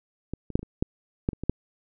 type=clicks; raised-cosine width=3 ms; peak=-18 / -25 / -6 / -22 / -25 / -10 / -10 / -23 / -19 / -8 dBFS; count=10; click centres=0.336 / 0.503 / 0.555 / 0.593 / 0.63 / 0.825 / 1.289 / 1.332 / 1.436 / 1.496 s; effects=none